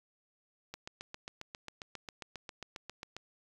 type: click train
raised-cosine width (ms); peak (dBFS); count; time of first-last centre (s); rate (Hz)
0.2; -25; 19; 0.74-3.166; 7.42
effects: 9-bit